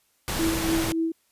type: noise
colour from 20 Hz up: pink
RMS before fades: -28 dBFS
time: 0.28-0.92 s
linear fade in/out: 0 ms
type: tone with tremolo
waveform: sine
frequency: 326.9 Hz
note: E4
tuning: 14 cents flat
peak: -21 dBFS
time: 0.39-1.12 s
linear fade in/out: 5 ms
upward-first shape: sine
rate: 3.6 Hz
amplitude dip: 60%
effects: white hiss -67 dBFS RMS until 1.31 s + resampled to 32000 Hz

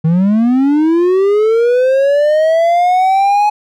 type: linear sweep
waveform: triangle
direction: up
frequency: 154.7 to 843 Hz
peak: -6 dBFS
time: 0.04-3.5 s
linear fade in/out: 10 ms
effects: none

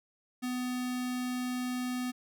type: tone with notch filter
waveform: square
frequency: 250 Hz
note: B3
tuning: 21 cents sharp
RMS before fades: -34 dBFS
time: 0.42-2.12 s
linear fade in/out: 20 ms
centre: 550 Hz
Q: 0.94
effects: none

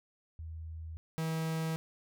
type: tone pair in turn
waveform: sine / 45% pulse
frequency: 80.5 / 161 Hz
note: E2 / E3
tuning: -41 / -41 cents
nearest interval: octave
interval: 1200 cents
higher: second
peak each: -40 / -32 dBFS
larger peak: second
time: 0.39-0.97 / 1.18-1.76 s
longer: neither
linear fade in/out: 0 ms
effects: none

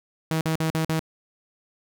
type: tone bursts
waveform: sawtooth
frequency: 159.9 Hz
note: D#3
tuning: 48 cents sharp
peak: -18 dBFS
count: 5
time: 0.31-0.994 s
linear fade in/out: 0 ms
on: 100 ms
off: 46 ms
effects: none

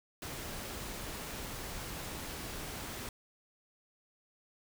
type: noise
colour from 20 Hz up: pink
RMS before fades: -42 dBFS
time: 0.22-3.09 s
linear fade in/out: 2 ms
effects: none

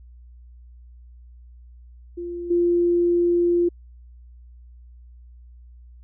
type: tone with level steps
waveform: sine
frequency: 347.2 Hz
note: F4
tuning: 10 cents flat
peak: -28 / -16 dBFS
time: 2.17-3.69 s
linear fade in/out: 10 ms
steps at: 2.5 s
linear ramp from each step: 10 ms
effects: added 60 Hz sine -43 dBFS peak until 6.03 s

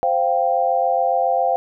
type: chord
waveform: sine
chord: C suspended fourth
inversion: none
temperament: just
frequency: 523.3 / 697.7 / 784.9 Hz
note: C5 / F5 / G5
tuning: 0 / -2 / +2 cents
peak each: -21 / -19 / -20 dBFS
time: 0.03-1.56 s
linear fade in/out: 0 ms
effects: none

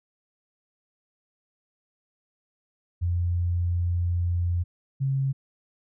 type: tone pair in turn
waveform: sine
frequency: 87.31 / 135.41 Hz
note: F2 / C#3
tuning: 0 / -40 cents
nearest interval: minor sixth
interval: 760 cents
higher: second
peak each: -22 dBFS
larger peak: neither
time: 3.01-4.64 / 5-5.33 s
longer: first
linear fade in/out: 20 ms
effects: none

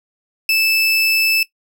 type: tone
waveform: 30% pulse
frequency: 2630 Hz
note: E7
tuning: 5 cents flat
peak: -10 dBFS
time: 0.49-1.43 s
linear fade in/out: 2 ms
effects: noise-tail reverb RT60 0.1 s tail -18 dB re dry

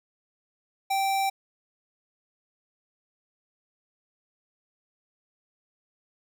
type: tone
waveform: square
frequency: 780 Hz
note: G5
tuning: 9 cents flat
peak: -24 dBFS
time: 0.9-1.3 s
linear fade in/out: 10 ms
effects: none

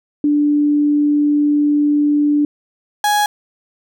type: tone pair in turn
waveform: sine / 35% pulse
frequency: 293.7 / 831.7 Hz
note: D4 / G#5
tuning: 0 / +2 cents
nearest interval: octave + tritone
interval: 1802 cents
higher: second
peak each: -11 dBFS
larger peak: neither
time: 0.24-2.45 / 3.04-3.26 s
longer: first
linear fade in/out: 2 ms
effects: none

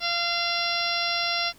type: harmonic tone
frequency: 689 Hz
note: F5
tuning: 24 cents flat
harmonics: 1 / 2 / 3 / 4 / 5 / 6 / 7 / 8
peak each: -32 / -32 / -32 / -32 / -32 / -32 / -32 / -32 dBFS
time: 0-1.53 s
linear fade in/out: 50 ms
effects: pink hiss -54 dBFS RMS until 1.58 s

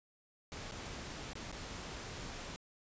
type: noise with dropouts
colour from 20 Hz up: pink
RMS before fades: -45 dBFS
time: 0.52-2.56 s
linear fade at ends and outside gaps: 0 ms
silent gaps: 0.713-0.72 / 1.333-1.354 / 1.516-1.526 s
effects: resampled to 16000 Hz

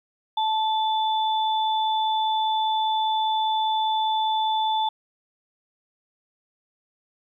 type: tone pair together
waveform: sine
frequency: 875 / 3500 Hz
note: A5 / A7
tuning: -10 / -10 cents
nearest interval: 2 octaves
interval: 2400 cents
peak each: -21 / -29 dBFS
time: 0.37-4.89 s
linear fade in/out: 5 ms
effects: 10-bit

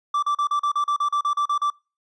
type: tone bursts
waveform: triangle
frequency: 1168 Hz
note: D6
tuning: 10 cents flat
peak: -17 dBFS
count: 13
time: 0.14-1.702 s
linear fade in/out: 5 ms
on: 86 ms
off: 37 ms
effects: noise-tail reverb RT60 0.3 s tail -24 dB re dry + resampled to 22050 Hz

